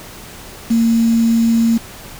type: tone with quantisation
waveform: sine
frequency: 229.3 Hz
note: A#3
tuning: 28 cents flat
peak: -10 dBFS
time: 0.7-1.78 s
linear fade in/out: 10 ms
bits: 5
effects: pink hiss -35 dBFS RMS until 2.19 s